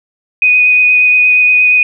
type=tone with vibrato; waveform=sine; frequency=2489 Hz; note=D#7; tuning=in tune; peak=-5 dBFS; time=0.42-1.83 s; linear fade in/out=2 ms; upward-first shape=triangle; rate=8.5 Hz; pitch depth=15 cents each way; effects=none